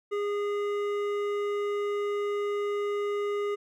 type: tone with hard clipping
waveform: triangle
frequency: 410 Hz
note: G#4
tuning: 22 cents flat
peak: -29 dBFS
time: 0.11-3.56 s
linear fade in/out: 20 ms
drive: 15 dB
effects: none